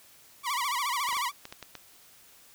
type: tone with vibrato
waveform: sawtooth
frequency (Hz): 1056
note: C6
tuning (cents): +16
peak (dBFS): -24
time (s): 0.43-1.32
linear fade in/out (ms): 50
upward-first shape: sine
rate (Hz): 14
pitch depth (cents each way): 180
type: clicks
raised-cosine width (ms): 0.2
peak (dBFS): -23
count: 7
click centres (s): 1.089 / 1.128 / 1.169 / 1.454 / 1.525 / 1.627 / 1.753
effects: white hiss -56 dBFS RMS until 2.54 s